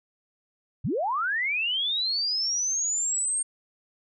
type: linear sweep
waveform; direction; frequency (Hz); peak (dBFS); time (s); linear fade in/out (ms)
sine; up; 82.5 to 8640; -24; 0.84-3.43; 10
effects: none